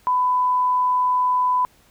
sine tone, 1000 Hz, B5, 21 cents sharp, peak -16 dBFS, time 0.07-1.65 s, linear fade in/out 0 ms, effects pink hiss -56 dBFS RMS until 1.9 s

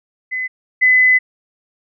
sine tone pair in turn, 2025 / 2015 Hz, B6 / B6, +43 / +34 cents, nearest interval unison, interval 9 cents, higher first, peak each -19 / -8 dBFS, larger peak second, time 0.31-0.48 / 0.81-1.19 s, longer second, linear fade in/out 20 ms, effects none

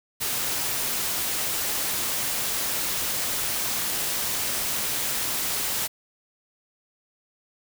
white noise, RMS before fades -27 dBFS, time 0.2-5.88 s, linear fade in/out 20 ms, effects none

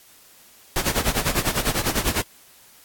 pink noise with tremolo, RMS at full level -20 dBFS, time 0.76-2.22 s, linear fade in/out 0 ms, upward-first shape sine, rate 10 Hz, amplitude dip 80%, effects white hiss -51 dBFS RMS until 2.84 s + AAC 64 kbps

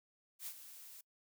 blue noise with ADSR envelope, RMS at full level -43 dBFS, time 0.39-1.01 s, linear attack 76 ms, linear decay 62 ms, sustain -11 dB, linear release 5 ms, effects noise-tail reverb RT60 0.1 s tail -25 dB re dry

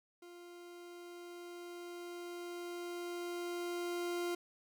40% pulse tone with level ramp, 349.3 Hz, F4, in tune, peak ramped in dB -51 to -34 dBFS, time 0.22-4.35 s, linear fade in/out 5 ms, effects none

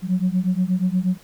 sine beating tone pair, 179.4 / 187.8 Hz, F3 / F#3, +47 / +26 cents, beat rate 8.4 Hz, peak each -20 dBFS, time 0.02-1.18 s, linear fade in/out 50 ms, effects tanh soft clip ceiling -11 dBFS + pink hiss -50 dBFS RMS until 1.23 s

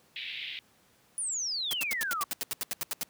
pink band-pass noise, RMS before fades -39 dBFS, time 0.16-0.59 s, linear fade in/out 0 ms, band 2100 to 3800 Hz, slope 48 dB/octave
sine exponential sweep, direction down, 9956 to 1108.7 Hz, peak -30 dBFS, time 1.18-2.24 s, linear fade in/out 0 ms
white noise bursts, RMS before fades -32 dBFS, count 14, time 1.71-3.032 s, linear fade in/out 0 ms, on 22 ms, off 78 ms
effects pink hiss -64 dBFS RMS until 3.09 s + high-pass 100 Hz 12 dB/octave

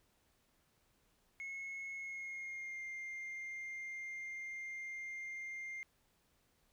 sine tone with pitch glide, 2179 to 2107 Hz, C#7 to C7, -30 to +12 cents, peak -40 dBFS, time 1.4-5.83 s, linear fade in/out 0 ms, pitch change -58 cents, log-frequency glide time 1.95-2.83 s, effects tanh soft clip ceiling -41 dBFS + pink hiss -75 dBFS RMS until 6.72 s

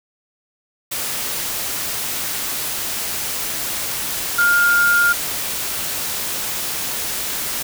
sine tone in noise, 1410 Hz, F6, 16 cents sharp, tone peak -12 dBFS, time 4.38-5.13 s, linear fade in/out 10 ms, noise white, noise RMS -24 dBFS, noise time 0.91-7.63 s, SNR +9 dB, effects none

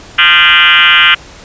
sine tone with frequency modulation, 2217 Hz, C#7, in tune, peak -3 dBFS, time 0.18-1.15 s, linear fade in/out 10 ms, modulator 166 Hz, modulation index 5.7, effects pink hiss -34 dBFS RMS until 1.44 s + resampled to 16000 Hz

